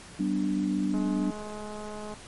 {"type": "chord", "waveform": "sine", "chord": "G major", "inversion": "none", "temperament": "equal with one note detuned", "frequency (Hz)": [191.63, 246.9, 293.7], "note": ["G3", "B3", "D4"], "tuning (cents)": [-39, 0, 0], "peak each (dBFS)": [-28, -32, -28], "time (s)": [0.19, 1.31], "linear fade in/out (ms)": 10}
{"type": "click train", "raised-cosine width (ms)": 1, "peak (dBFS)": -27, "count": 254, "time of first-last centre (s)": [0.94, 2.139], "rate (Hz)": 211}
{"effects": ["pink hiss -47 dBFS RMS until 2.27 s", "MP3 48 kbps"]}